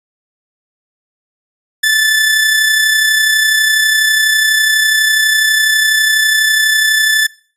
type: tone with amplitude modulation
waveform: sawtooth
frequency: 1749 Hz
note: A6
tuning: 11 cents flat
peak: -4 dBFS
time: 1.83-7.27 s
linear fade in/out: 10 ms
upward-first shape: sine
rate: 32.1 Hz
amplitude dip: 35%
effects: noise-tail reverb RT60 0.4 s tail -20 dB re dry + resampled to 32000 Hz